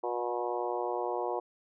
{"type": "harmonic tone with a mistuned harmonic", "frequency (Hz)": 120.7, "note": "B2", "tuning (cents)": -39, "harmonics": [3, 4, 5, 6, 7, 8, 9], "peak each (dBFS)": [-36, -36, -39, -37, -39, -39, -45], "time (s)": [0.03, 1.4], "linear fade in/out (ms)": 10, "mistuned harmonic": 7, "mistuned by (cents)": 18, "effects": []}